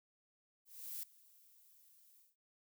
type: noise with ADSR envelope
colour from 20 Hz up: violet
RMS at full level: -43 dBFS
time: 0.65-2.36 s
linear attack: 380 ms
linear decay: 5 ms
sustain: -23 dB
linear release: 170 ms
effects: none